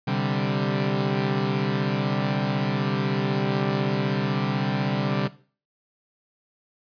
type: chord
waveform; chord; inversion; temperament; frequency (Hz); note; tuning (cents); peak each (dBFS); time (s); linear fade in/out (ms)
sawtooth; C suspended second; none; equal; 130.81 / 146.83 / 196; C3 / D3 / G3; 0 / 0 / 0; -23; 0.07-5.28; 10
effects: noise-tail reverb RT60 0.4 s tail -17 dB re dry + resampled to 11025 Hz